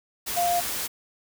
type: tone in noise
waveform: sine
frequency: 700 Hz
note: F5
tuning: 4 cents sharp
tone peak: -21 dBFS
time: 0.36-0.61 s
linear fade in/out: 20 ms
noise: white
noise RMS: -30 dBFS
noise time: 0.26-0.88 s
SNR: +6 dB
effects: none